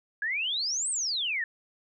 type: exponential two-way sweep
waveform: sine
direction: up then down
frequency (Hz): 1635 to 8740 to 1738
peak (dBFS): -27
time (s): 0.22-1.44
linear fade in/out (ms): 2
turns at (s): 0.9
effects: none